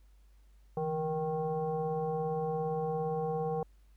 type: tone with frequency modulation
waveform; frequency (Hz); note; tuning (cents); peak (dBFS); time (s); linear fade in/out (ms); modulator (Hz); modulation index
sine; 470.7; A#4; +17; -30; 0.77-3.63; 2; 308; 1.1
effects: added 50 Hz sine -57 dBFS peak until 3.96 s + pink hiss -74 dBFS RMS until 3.96 s